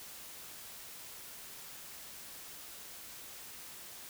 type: silence
effects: white hiss -49 dBFS RMS until 4.09 s